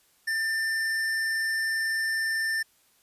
triangle tone with hard clipping, 1789 Hz, A6, 28 cents sharp, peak -27 dBFS, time 0.27-2.63 s, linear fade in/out 10 ms, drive 16 dB, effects white hiss -64 dBFS RMS until 3.02 s + resampled to 32000 Hz

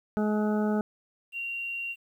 harmonic tone, 211.7 Hz, G#3, 33 cents sharp, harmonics 1 / 2 / 3 / 4 / 6 / 7, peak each -25 / -31 / -35 / -37 / -41 / -42 dBFS, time 0.17-0.81 s, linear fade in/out 0 ms
sine tone, 2759 Hz, F7, 22 cents flat, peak -31 dBFS, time 1.32-1.96 s, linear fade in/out 50 ms
effects 10-bit

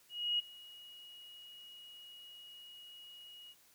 sine tone with ADSR envelope, 2892 Hz, F#7, 40 cents flat, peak -29 dBFS, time 0.09-3.55 s, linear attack 300 ms, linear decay 15 ms, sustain -22 dB, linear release 47 ms, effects white hiss -66 dBFS RMS until 3.74 s

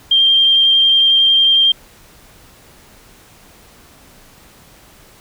sine tone with vibrato, 3180 Hz, G7, 24 cents sharp, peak -8 dBFS, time 0.11-1.72 s, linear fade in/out 5 ms, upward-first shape sine, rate 11 Hz, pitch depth 10 cents each way, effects pink hiss -45 dBFS RMS until 5.2 s

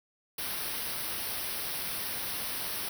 white band-stop noise, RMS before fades -35 dBFS, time 0.38-2.89 s, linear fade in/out 5 ms, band 5800 to 8900 Hz, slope 96 dB/octave, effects none

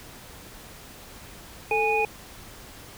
sine tone cluster, 440.6 / 828 / 2475 Hz, A4 / G#5 / D#7, +2 / -5 / -10 cents, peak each -25 dBFS, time 1.71-2.05 s, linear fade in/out 2 ms, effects pink hiss -45 dBFS RMS until 2.97 s

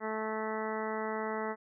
harmonic tone, 218.1 Hz, A3, 15 cents flat, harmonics 1 / 2 / 3 / 4 / 5 / 6 / 7 / 8 / 9, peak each -40 / -37 / -41 / -40 / -43 / -43 / -48 / -48 / -44 dBFS, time 0-1.56 s, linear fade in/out 50 ms, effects none

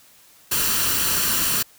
white noise with comb filter, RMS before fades -21 dBFS, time 0.51-1.63 s, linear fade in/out 10 ms, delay 0.69 ms, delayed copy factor +0.55, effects white hiss -52 dBFS RMS until 1.78 s

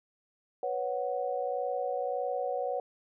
sine chord, B suspended second, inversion none, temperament just, 493.9 / 555.6 / 740.8 Hz, B4 / C#5 / F#5, 0 / +4 / +2 cents, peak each -34 dBFS, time 0.63-2.8 s, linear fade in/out 2 ms, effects none

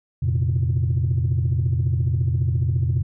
sine chord, F suspended fourth, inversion none, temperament just, 87.31 / 116.41 / 130.96 Hz, F2 / Bb2 / C3, 0 / -2 / +2 cents, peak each -21 dBFS, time 0.22-3.03 s, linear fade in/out 10 ms, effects tanh soft clip ceiling -13 dBFS

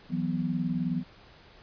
sine chord, E suspended second, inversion none, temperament equal with one note detuned, 164.81 / 184.04 / 246.9 Hz, E3 / F#3 / B3, 0 / -9 / 0 cents, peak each -31 dBFS, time 0.09-1.04 s, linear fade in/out 50 ms, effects pink hiss -54 dBFS RMS until 1.62 s + resampled to 11025 Hz

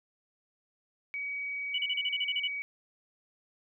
sine tone, 2265 Hz, C#7, 37 cents sharp, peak -33 dBFS, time 1.14-2.62 s, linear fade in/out 0 ms
sine tone bursts, 2960 Hz, F#7, in tune, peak -28 dBFS, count 10, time 1.74-2.476 s, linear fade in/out 5 ms, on 43 ms, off 34 ms
effects none

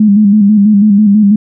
sine tone with vibrato, 206.8 Hz, G#3, 7 cents flat, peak -3 dBFS, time 0-1.36 s, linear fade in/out 5 ms, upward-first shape square, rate 6.1 Hz, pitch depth 56 cents each way, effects none

